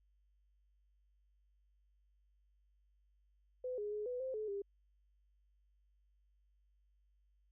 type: tone with pitch steps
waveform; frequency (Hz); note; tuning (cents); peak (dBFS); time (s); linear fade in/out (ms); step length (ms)
sine; 505 / 415.8 / 421 / 496.1 / 522 / 430.2 / 400.2; B4 / G#4 / G#4 / B4 / C5 / A4 / G4; +39 / +2 / +24 / +8 / -4 / -39 / +36; -38; 3.64-4.62; 5; 140
effects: added 50 Hz sine -70 dBFS peak until 7.51 s